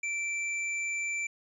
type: tone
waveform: square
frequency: 2339 Hz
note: D7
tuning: 8 cents flat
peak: -31 dBFS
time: 0.03-1.27 s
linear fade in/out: 5 ms
effects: resampled to 24000 Hz + 11-bit